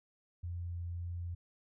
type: tone with vibrato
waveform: sine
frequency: 86.7 Hz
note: F2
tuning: 12 cents flat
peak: -37 dBFS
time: 0.43-1.35 s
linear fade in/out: 10 ms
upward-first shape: triangle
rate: 1.8 Hz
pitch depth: 8 cents each way
effects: none